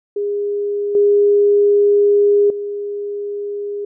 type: tone with level steps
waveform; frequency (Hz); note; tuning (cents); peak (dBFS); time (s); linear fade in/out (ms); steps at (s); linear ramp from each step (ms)
sine; 408.6; G#4; -28; -17 / -9 / -21; 0.16-3.85; 5; 0.95 / 2.5; 2
effects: none